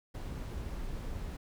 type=noise; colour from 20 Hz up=brown; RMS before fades=-39 dBFS; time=0.14-1.37 s; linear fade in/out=10 ms; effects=none